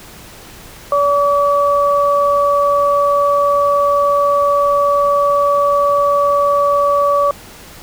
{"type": "tone pair together", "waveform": "sine", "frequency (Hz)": [572, 1144], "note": ["D5", "D6"], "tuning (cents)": [-46, -46], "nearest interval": "octave", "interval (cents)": 1200, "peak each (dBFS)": -13, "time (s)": [0.92, 7.31], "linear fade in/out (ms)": 2, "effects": ["pink hiss -37 dBFS RMS until 7.82 s"]}